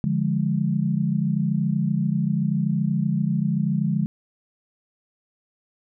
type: chord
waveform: sine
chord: D diminished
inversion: none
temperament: equal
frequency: 146.83 / 174.61 / 207.7 Hz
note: D3 / F3 / Ab3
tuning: 0 / 0 / 0 cents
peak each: -24 dBFS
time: 0.04-4.06 s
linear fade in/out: 0 ms
effects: none